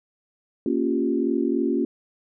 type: chord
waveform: sine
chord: G half-diminished seventh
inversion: first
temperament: equal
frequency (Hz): 233.1 / 277.2 / 349.2 / 392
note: Bb3 / Db4 / F4 / G4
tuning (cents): 0 / 0 / 0 / 0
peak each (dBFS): -26 / -24 / -25 / -29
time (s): 0.66-1.85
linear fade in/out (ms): 2
effects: none